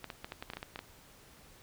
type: clicks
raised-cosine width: 0.3 ms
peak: -24 dBFS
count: 11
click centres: 0.043 / 0.102 / 0.245 / 0.321 / 0.425 / 0.501 / 0.535 / 0.57 / 0.629 / 0.759 / 0.791 s
effects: pink hiss -58 dBFS RMS until 1.62 s